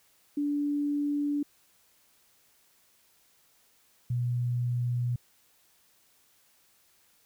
sine tone pair in turn, 290 / 121.93 Hz, D4 / B2, -22 / -22 cents, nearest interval octave + minor third, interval 1500 cents, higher first, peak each -26 dBFS, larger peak neither, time 0.37-1.43 / 4.1-5.16 s, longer neither, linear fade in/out 5 ms, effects white hiss -65 dBFS RMS until 7.25 s

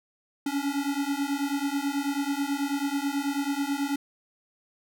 square beating tone pair, 277.2 / 286.4 Hz, C#4 / D4, 0 / -43 cents, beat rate 9.2 Hz, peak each -30 dBFS, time 0.46-3.96 s, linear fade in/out 5 ms, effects none

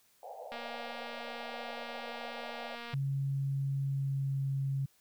white band-pass noise, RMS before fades -46 dBFS, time 0.23-2.75 s, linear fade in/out 2 ms, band 480 to 840 Hz, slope 96 dB/octave
click train, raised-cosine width 0.3 ms, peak -28 dBFS, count 572, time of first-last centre 0.52-2.939 s, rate 236 Hz
sine tone with pitch glide, 137.6 to 136.65 Hz, C#3 to C#3, -12 to -24 cents, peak -30 dBFS, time 2.93-4.86 s, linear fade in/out 10 ms, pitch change -12 cents, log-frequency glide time 3.83-4.4 s
effects white hiss -68 dBFS RMS until 5 s

